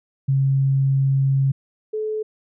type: tone pair in turn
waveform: sine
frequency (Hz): 135.9 / 431.5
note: C#3 / A4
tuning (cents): -34 / -34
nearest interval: octave + minor sixth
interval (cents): 2000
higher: second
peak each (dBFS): -15 / -22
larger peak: first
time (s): 0.28-1.52 / 1.93-2.23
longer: first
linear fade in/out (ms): 10
effects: none